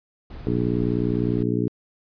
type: noise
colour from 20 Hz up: brown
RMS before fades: -36 dBFS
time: 0.3-1.43 s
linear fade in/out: 5 ms
type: harmonic tone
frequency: 59.9 Hz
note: A#1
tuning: 48 cents sharp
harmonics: 2 / 3 / 4 / 5 / 6 / 7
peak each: -26 / -27 / -27 / -26 / -30 / -29 dBFS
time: 0.47-1.68 s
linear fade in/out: 0 ms
effects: resampled to 11025 Hz